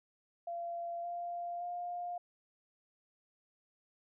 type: tone with pitch steps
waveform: sine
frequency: 686 / 695.6 / 705.3 Hz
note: F5 / F5 / F5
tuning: -31 / -7 / +17 cents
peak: -37 dBFS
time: 0.47-2.18 s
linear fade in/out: 5 ms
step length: 570 ms
effects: none